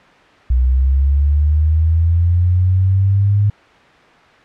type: linear sweep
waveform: sine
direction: up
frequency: 61.2 to 103.7 Hz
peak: -10 dBFS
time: 0.5-3.5 s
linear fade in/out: 5 ms
effects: white hiss -45 dBFS RMS until 4.44 s + low-pass 2000 Hz 12 dB/octave